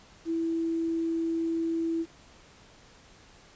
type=tone with quantisation; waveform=sine; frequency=329.6 Hz; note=E4; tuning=in tune; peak=-26 dBFS; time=0.25-2.06 s; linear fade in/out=50 ms; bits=9; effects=pink hiss -55 dBFS RMS until 3.55 s + resampled to 16000 Hz